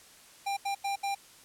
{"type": "tone bursts at uneven times", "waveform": "square", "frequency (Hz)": 796, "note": "G5", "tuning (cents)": 26, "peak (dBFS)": -30, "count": 4, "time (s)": [[0.46, 0.57], [0.65, 0.75], [0.84, 0.96], [1.03, 1.15]], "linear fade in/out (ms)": 10, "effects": ["white hiss -55 dBFS RMS until 1.44 s", "low-pass 11000 Hz 12 dB/octave"]}